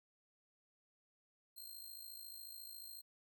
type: tone with amplitude modulation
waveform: 5% pulse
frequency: 4186 Hz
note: C8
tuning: in tune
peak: -40 dBFS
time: 1.56-3.02 s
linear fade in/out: 20 ms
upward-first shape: sine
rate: 54.1 Hz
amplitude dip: 65%
effects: none